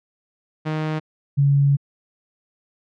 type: tone pair in turn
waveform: sawtooth / sine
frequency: 155.56 / 140.68 Hz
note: D#3 / C#3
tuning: 0 / +26 cents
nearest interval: major second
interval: 174 cents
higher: first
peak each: -18 / -13 dBFS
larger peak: second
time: 0.65-1 / 1.37-1.77 s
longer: second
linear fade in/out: 20 ms
effects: low-pass 3000 Hz 12 dB/octave